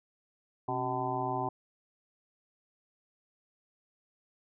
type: harmonic tone with a mistuned harmonic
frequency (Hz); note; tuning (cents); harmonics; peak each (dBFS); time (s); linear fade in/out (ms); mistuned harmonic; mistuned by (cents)
126.6; B2; +43; 1 / 2 / 3 / 5 / 6 / 7 / 8; -39 / -40 / -38 / -41 / -35 / -37 / -38; 0.68-1.49; 5; 2; +120
effects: none